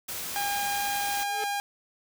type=noise; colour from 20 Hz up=white; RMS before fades=-35 dBFS; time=0.08-1.24 s; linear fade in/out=10 ms
type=tone; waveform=sawtooth; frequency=809 Hz; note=G#5; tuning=46 cents flat; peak=-24 dBFS; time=0.36-1.6 s; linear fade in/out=0 ms
type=tone with exponential growth; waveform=sawtooth; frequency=430 Hz; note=A4; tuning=40 cents flat; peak=-27 dBFS; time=1.19-1.44 s; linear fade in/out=1 ms; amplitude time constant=54 ms
effects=none